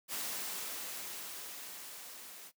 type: noise with level ramp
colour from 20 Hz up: white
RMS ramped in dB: -38 to -51 dBFS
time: 0.08-2.52 s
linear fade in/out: 50 ms
effects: noise-tail reverb RT60 0.1 s tail -18 dB re dry + high-pass 200 Hz 12 dB/octave